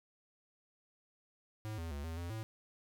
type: tone with pitch steps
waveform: square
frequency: 108.1 / 82.7 / 71.4 / 81.9 / 86.1 / 110.6 Hz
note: A2 / E2 / D2 / E2 / F2 / A2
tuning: -30 / +6 / -48 / -11 / -24 / +9 cents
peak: -40 dBFS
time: 1.65-2.43 s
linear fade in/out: 0 ms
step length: 130 ms
effects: none